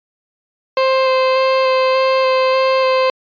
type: tone with vibrato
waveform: 30% pulse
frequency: 523.3 Hz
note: C5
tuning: in tune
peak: -9 dBFS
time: 0.77-3.1 s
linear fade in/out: 2 ms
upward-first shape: square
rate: 1.7 Hz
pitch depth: 9 cents each way
effects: resampled to 11025 Hz